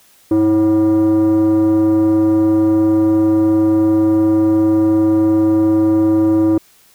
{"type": "tone with frequency modulation", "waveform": "sine", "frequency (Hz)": 323.1, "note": "E4", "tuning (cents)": -35, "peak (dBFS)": -7, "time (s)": [0.31, 6.58], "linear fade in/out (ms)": 5, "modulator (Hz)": 223, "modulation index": 0.39, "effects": ["tanh soft clip ceiling -9 dBFS", "white hiss -50 dBFS RMS until 6.94 s"]}